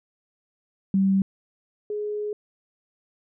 sine tone pair in turn, 193.5 / 418.6 Hz, G3 / G#4, -22 / +14 cents, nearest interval octave + minor second, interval 1336 cents, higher second, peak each -17 / -26 dBFS, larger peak first, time 0.94-1.22 / 1.9-2.33 s, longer second, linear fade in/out 2 ms, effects none

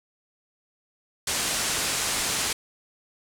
white low-pass noise, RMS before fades -27 dBFS, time 1.27-2.53 s, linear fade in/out 5 ms, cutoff 9600 Hz, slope 24 dB/octave, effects none

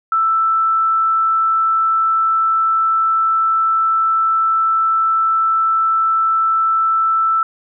sine tone, 1324 Hz, E6, 7 cents sharp, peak -12 dBFS, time 0.12-7.43 s, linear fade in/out 2 ms, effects none

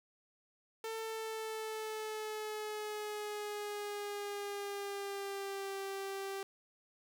sawtooth tone with pitch glide, 446.7 to 391.1 Hz, A4 to G4, +26 to -4 cents, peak -35 dBFS, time 0.84-6.43 s, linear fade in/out 2 ms, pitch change -230 cents, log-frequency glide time 0.95-5.77 s, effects 11-bit

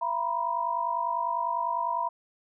sine tone cluster, 676 / 956 / 1006 Hz, E5 / A#5 / B5, +43 / +43 / +32 cents, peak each -35 / -28 / -31 dBFS, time 0.01-2.09 s, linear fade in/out 10 ms, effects none

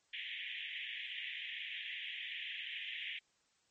white band-pass noise, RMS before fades -44 dBFS, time 0.13-3.19 s, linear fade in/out 5 ms, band 1800 to 3400 Hz, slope 96 dB/octave, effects white hiss -75 dBFS RMS until 3.7 s + MP3 32 kbps

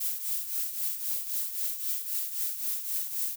violet noise with tremolo, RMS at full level -29 dBFS, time 0-3.36 s, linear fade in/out 10 ms, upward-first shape triangle, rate 3.8 Hz, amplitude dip 70%, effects none

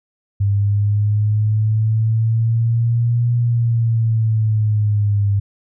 sine linear two-way sweep, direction up then down, 99.8 to 120 to 99.8 Hz, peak -13 dBFS, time 0.4-5.4 s, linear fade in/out 10 ms, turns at 3.34 s, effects none

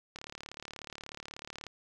click train, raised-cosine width 0.2 ms, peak -25 dBFS, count 56, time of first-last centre 0.16-1.667 s, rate 36.5 Hz, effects none

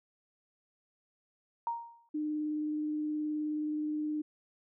sine tone with exponential decay, 933 Hz, A#5, 1 cent sharp, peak -28 dBFS, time 1.67-2.09 s, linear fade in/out 1 ms, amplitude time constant 90 ms
sine tone with vibrato, 303.1 Hz, D#4, 45 cents flat, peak -31 dBFS, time 2.14-4.22 s, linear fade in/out 10 ms, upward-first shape sine, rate 19 Hz, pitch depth 10 cents each way
effects none

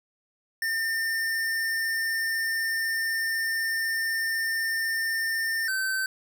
square tone pair in turn, 1806 / 1541.1 Hz, A6 / G6, +45 / -30 cents, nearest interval minor third, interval 275 cents, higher first, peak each -26 dBFS, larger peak neither, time 0.62-5.68 / 5.68-6.06 s, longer first, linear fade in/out 2 ms, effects none

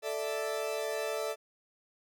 40% pulse chord, A suspended fourth, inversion none, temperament equal, 440 / 587.3 / 659.3 Hz, A4 / D5 / E5, 0 / 0 / 0 cents, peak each -35 / -36 / -37 dBFS, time 0.02-1.36 s, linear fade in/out 50 ms, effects none

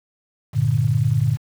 sine chord, G minor, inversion none, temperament equal, 98 / 116.54 / 146.83 Hz, G2 / Bb2 / D3, 0 / 0 / 0 cents, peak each -24 / -18 / -20 dBFS, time 0.53-1.38 s, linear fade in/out 50 ms, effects 7-bit

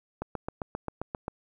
click train, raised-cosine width 1 ms, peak -18 dBFS, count 9, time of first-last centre 0.22-1.281 s, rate 7.54 Hz, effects 10-bit

